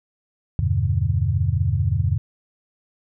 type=chord; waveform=sine; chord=E minor seventh; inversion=none; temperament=equal; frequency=82.41 / 98 / 123.47 / 146.83 Hz; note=E2 / G2 / B2 / D3; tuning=0 / 0 / 0 / 0 cents; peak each=-23 / -21 / -24 / -26 dBFS; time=0.59-2.18 s; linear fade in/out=0 ms; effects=none